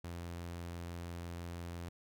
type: tone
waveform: sawtooth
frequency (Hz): 86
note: F2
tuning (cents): -26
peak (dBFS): -38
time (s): 0.04-1.89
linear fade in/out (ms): 5
effects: none